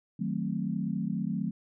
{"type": "chord", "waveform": "sine", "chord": "D# diminished seventh", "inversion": "none", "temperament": "equal", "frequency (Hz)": [155.56, 185, 220, 261.6], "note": ["D#3", "F#3", "A3", "C4"], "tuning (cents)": [0, 0, 0, 0], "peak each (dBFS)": [-36, -32, -33, -38], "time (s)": [0.19, 1.51], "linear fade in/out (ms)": 10, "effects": []}